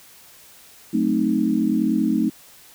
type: chord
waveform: sine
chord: F# diminished seventh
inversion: none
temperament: equal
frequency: 185 / 220 / 261.6 / 311.1 Hz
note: F#3 / A3 / C4 / Eb4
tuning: 0 / 0 / 0 / 0 cents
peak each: -27 / -21 / -23 / -22 dBFS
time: 0.93-2.3 s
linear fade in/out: 10 ms
effects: white hiss -48 dBFS RMS until 2.74 s